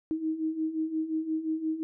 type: beating tone pair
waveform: sine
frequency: 313 / 318.7 Hz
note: D#4 / D#4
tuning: +10 / +42 cents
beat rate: 5.7 Hz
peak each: -34 / -29 dBFS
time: 0.11-1.83 s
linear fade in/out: 0 ms
effects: none